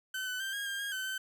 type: tone with pitch steps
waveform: 30% pulse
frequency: 1526 / 1502 / 1570 / 1633 / 1600 / 1628 / 1528 / 1537 Hz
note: G6 / F#6 / G6 / G#6 / G6 / G#6 / G6 / G6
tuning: -47 / +26 / +2 / -30 / +35 / -35 / -45 / -35 cents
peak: -32 dBFS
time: 0.14-1.18 s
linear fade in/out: 5 ms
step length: 130 ms
effects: none